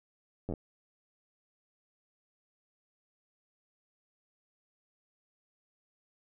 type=slowing click train; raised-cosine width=2 ms; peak=-23 dBFS; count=5; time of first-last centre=0.49-0.538 s; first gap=10 ms; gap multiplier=1.12; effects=none